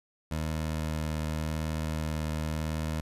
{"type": "tone with vibrato", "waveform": "20% pulse", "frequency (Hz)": 78.1, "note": "D#2", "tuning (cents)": 7, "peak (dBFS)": -25, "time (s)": [0.31, 3.01], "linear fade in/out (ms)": 5, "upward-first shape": "sine", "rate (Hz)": 0.89, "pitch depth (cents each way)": 11, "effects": ["resampled to 32000 Hz", "11-bit"]}